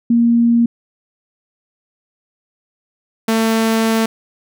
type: tone pair in turn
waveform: sine / sawtooth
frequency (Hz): 234.6 / 223.9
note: A#3 / A3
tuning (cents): +11 / +30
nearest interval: minor second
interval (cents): 81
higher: first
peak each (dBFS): -9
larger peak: neither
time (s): 0.1-0.66 / 3.28-4.06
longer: second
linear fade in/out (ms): 5
effects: none